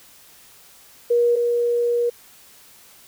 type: tone pair in turn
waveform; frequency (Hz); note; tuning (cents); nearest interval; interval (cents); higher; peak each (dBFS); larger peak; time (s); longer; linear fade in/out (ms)
sine; 476.8 / 476.8; A#4 / A#4; +39 / +39; unison; 0; neither; -14 / -17; first; 1.1-1.36 / 1.36-2.1; second; 10
effects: white hiss -49 dBFS RMS until 3.07 s